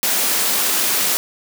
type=high-pass noise; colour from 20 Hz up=white; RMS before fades=-18 dBFS; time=0.03-1.17 s; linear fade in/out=0 ms; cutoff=180 Hz; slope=24 dB/octave; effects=none